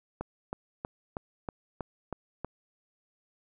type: click train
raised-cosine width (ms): 1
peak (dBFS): -20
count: 8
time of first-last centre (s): 0.21-2.446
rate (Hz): 3.13
effects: none